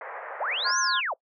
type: band-pass noise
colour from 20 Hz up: pink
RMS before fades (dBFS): -38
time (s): 0.01-0.71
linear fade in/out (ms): 2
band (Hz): 490 to 2000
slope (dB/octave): 48
type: linear two-way sweep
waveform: sine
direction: up then down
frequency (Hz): 440 to 6330 to 440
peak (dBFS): -26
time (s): 0.4-1.14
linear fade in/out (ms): 10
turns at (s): 0.79
type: chord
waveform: sine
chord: F minor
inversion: second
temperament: equal with one note detuned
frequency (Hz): 1046.5 / 1425.4 / 1661.2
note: C6 / F6 / Ab6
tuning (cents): 0 / +35 / 0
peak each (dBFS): -28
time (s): 0.64-1.01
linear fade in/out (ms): 20
effects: noise-tail reverb RT60 0.1 s tail -23 dB re dry